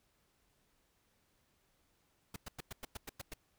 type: noise bursts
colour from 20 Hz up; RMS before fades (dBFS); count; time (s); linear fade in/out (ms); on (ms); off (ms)
pink; -44; 9; 2.34-3.338; 5; 22; 100
effects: pink hiss -75 dBFS RMS until 3.58 s